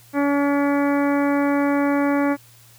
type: harmonic tone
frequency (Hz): 284.2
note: C#4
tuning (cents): +43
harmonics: 1 / 2 / 3 / 4 / 5 / 6 / 7 / 8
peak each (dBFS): -18 / -24 / -28 / -30 / -32 / -34 / -35 / -36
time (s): 0.13-2.37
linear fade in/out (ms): 50
effects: added 117 Hz sine -51 dBFS peak until 2.78 s + white hiss -51 dBFS RMS until 2.78 s